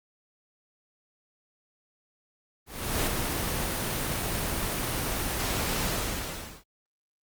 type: noise with ADSR envelope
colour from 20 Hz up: pink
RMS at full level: -25 dBFS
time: 2.66-6.64 s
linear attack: 410 ms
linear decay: 4 ms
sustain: -4 dB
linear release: 750 ms
effects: Opus 24 kbps